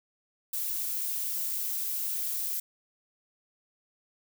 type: noise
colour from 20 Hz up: violet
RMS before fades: -32 dBFS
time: 0.53-2.6 s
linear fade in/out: 5 ms
effects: none